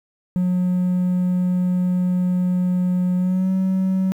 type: tone with pitch glide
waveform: triangle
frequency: 180.9 to 188.69 Hz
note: F#3 to F#3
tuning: -39 to +34 cents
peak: -14 dBFS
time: 0.36-4.12 s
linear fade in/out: 0 ms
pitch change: +73 cents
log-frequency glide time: 3.17-3.51 s
effects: tanh soft clip ceiling -10 dBFS + 9-bit